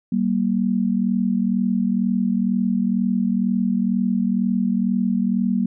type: tone pair together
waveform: sine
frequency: 192.6 / 234.7 Hz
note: G3 / A#3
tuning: -30 / +12 cents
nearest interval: minor third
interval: 342 cents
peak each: -20 dBFS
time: 0.12-5.66 s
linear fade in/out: 5 ms
effects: none